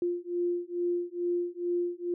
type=beating tone pair; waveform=sine; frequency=349.2 / 351.5 Hz; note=F4 / F4; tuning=0 / +11 cents; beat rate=2.3 Hz; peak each=-31 dBFS; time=0.02-2.14 s; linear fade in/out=2 ms; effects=none